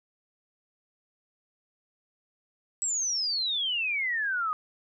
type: exponential sweep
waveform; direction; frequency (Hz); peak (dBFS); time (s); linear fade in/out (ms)
sine; down; 7902 to 1224; -26; 2.82-4.53; 0
effects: none